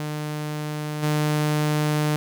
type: tone with level steps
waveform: sawtooth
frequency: 150.9 Hz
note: D3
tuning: 47 cents sharp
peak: -23 / -16 dBFS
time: 0-2.16 s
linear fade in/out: 0 ms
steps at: 1.02 s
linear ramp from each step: 20 ms
effects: none